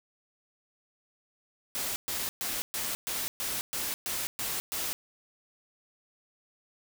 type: noise bursts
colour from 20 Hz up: white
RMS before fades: -33 dBFS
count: 10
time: 1.75-4.93 s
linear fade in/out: 0 ms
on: 210 ms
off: 120 ms
effects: none